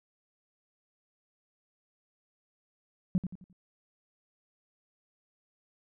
sine tone with echo, 183.5 Hz, F#3, 14 cents flat, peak -21 dBFS, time 3.15-3.18 s, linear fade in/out 0 ms, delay 87 ms, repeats 4, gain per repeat -9 dB, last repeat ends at 3.528 s, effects tanh soft clip ceiling -19 dBFS

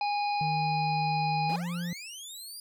harmonic tone, 822 Hz, G#5, 18 cents flat, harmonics 1 / 3 / 5 / 6, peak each -27 / -37 / -41 / -43 dBFS, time 0.01-1.56 s, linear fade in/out 2 ms
triangle tone with pitch glide, 155.56 to 173.6 Hz, D#3 to F3, 0 to -10 cents, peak -29 dBFS, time 0.41-1.93 s, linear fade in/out 2 ms, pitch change +190 cents, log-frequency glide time 1.47-1.55 s
20% pulse linear sweep, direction up, 196 to 4895 Hz, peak -35 dBFS, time 1.49-2.6 s, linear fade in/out 2 ms
effects none

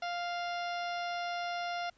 harmonic tone with a mistuned harmonic, 698.5 Hz, F5, in tune, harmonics 1 / 2 / 3 / 4 / 5 / 6 / 7 / 8, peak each -35 / -41 / -45 / -47 / -49 / -51 / -52 / -53 dBFS, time 0.02-1.9 s, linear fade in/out 5 ms, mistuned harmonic 7, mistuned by +54 cents, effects pink hiss -68 dBFS RMS until 1.97 s + resampled to 16000 Hz

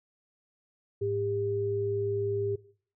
sine tone pair together, 105.81 / 400 Hz, G#2 / G4, +33 / +35 cents, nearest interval octave + major seventh, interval 2302 cents, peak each -34 / -28 dBFS, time 1.01-2.56 s, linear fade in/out 10 ms, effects noise-tail reverb RT60 0.5 s tail -18 dB re dry

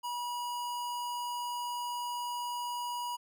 square tone, 968 Hz, B5, 35 cents flat, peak -35 dBFS, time 0.03-3.17 s, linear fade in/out 20 ms, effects none

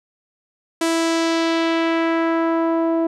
sawtooth tone with low-pass filter sweep, 329.6 Hz, E4, in tune, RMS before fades -19 dBFS, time 0.81-3.07 s, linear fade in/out 5 ms, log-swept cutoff 9800 to 660 Hz, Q 1.2, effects none

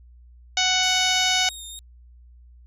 harmonic tone, 742 Hz, F#5, 5 cents sharp, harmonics 1 / 2 / 3 / 4 / 5 / 6 / 7 / 8 / 9, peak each -27 / -29 / -26 / -25 / -25 / -31 / -29 / -29 / -31 dBFS, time 0.57-1.49 s, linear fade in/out 2 ms
20% pulse tone with vibrato, 3700 Hz, A#7, 14 cents flat, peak -30 dBFS, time 0.83-1.79 s, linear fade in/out 0 ms, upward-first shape sine, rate 3.3 Hz, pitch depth 23 cents each way
effects added 60 Hz sine -46 dBFS peak until 2.66 s

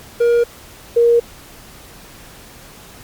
triangle / sine tone pair in turn, 473.1 / 470.6 Hz, A#4 / A#4, +26 / +16 cents, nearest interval unison, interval 10 cents, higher first, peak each -8 dBFS, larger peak neither, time 0.2-0.44 / 0.96-1.2 s, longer neither, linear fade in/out 10 ms, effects pink hiss -40 dBFS RMS until 3.03 s + MP3 96 kbps

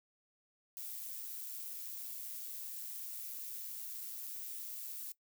violet noise with amplitude modulation, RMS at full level -43 dBFS, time 0.77-5.12 s, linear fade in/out 0 ms, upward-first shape sine, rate 117 Hz, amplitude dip 35%, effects noise-tail reverb RT60 0.1 s tail -19 dB re dry

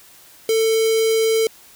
square tone with notch filter, 446 Hz, A4, 23 cents sharp, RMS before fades -17 dBFS, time 0.49-1.47 s, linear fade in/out 2 ms, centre 1200 Hz, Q 0.72, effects white hiss -47 dBFS RMS until 1.75 s

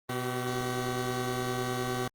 15% pulse tone pair together, 124 / 381.8 Hz, B2 / G4, +7 / -46 cents, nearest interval octave + perfect fifth, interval 1947 cents, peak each -26 / -27 dBFS, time 0.09-2.08 s, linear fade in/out 5 ms, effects Opus 24 kbps

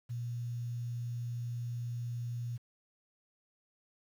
sine tone with quantisation, 119.7 Hz, A#2, 46 cents sharp, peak -35 dBFS, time 0.09-2.58 s, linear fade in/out 20 ms, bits 10, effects none

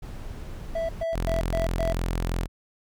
brown noise, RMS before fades -36 dBFS, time 0.02-1.04 s, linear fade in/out 10 ms
triangle tone bursts, 659 Hz, E5, 1 cent flat, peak -23 dBFS, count 5, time 0.75-1.93 s, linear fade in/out 5 ms, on 140 ms, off 120 ms
sawtooth tone, 43 Hz, F1, 26 cents flat, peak -21 dBFS, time 1.12-2.48 s, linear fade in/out 50 ms
effects none

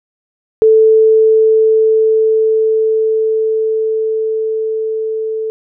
sine tone with level ramp, 440 Hz, A4, in tune, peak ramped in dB -4 to -16 dBFS, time 0.62-5.5 s, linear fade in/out 0 ms, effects none

